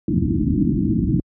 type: low-pass noise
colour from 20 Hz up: white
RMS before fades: -18 dBFS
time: 0.08-1.2 s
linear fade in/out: 2 ms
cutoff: 330 Hz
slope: 96 dB/octave
effects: high-pass 60 Hz 12 dB/octave